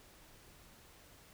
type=silence; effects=pink hiss -60 dBFS RMS until 1.33 s